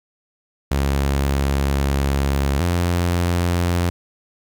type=tone pair in turn; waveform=sawtooth; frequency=69.3 / 87.31 Hz; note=C#2 / F2; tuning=0 / 0 cents; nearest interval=major third; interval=400 cents; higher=second; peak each=-13 dBFS; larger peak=neither; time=0.71-2.6 / 2.6-3.9 s; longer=first; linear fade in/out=5 ms; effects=9-bit